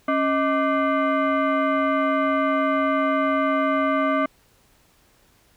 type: tone with frequency modulation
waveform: sine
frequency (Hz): 274.6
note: C#4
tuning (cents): -16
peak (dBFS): -18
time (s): 0.08-4.26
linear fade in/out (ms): 5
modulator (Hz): 902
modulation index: 1.4
effects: pink hiss -59 dBFS RMS until 5.56 s